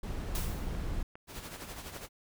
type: noise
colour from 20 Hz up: brown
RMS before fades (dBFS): -35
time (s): 0.03-1.03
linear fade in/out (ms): 5
type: noise with exponential decay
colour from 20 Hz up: white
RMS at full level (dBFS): -37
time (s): 0.35-0.86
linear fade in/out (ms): 2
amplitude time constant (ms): 110
type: click train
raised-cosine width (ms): 0.5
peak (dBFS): -31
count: 4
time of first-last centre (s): 0.75-1.965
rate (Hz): 2.47
type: noise with tremolo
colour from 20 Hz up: pink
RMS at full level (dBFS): -42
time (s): 1.27-2.09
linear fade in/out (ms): 50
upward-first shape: sine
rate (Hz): 12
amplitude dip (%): 55
effects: none